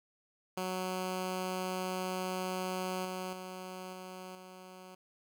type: tone with level steps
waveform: 10% pulse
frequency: 185 Hz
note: F#3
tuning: in tune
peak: -26 / -29 / -34 / -36 / -41 dBFS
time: 0.57-4.95 s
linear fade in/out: 5 ms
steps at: 3.05 / 3.33 / 3.93 / 4.35 s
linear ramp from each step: 2 ms
effects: none